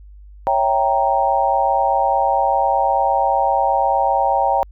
sine chord, C# diminished seventh, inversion none, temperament equal, 554.4 / 659.3 / 784 / 932.3 Hz, C#5 / E5 / G5 / Bb5, 0 / 0 / 0 / 0 cents, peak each -21 / -23 / -17 / -19 dBFS, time 0.47-4.63 s, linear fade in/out 0 ms, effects added 50 Hz sine -38 dBFS peak until 4.71 s

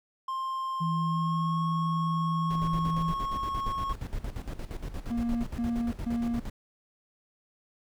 triangle tone with pitch glide, 1056 to 1093.2 Hz, C6 to C#6, +16 to -24 cents, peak -28 dBFS, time 0.28-3.93 s, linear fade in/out 5 ms, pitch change +60 cents, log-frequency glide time 0.83-1.61 s
sine tone, 164.81 Hz, E3, in tune, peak -27 dBFS, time 0.8-3.13 s, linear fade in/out 20 ms
brown noise with tremolo, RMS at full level -34 dBFS, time 2.5-6.5 s, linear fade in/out 5 ms, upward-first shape square, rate 8.6 Hz, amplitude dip 70%
triangle tone bursts, 235 Hz, A#3, 14 cents sharp, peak -25 dBFS, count 3, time 5.1-6.4 s, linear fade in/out 10 ms, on 340 ms, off 140 ms
effects none

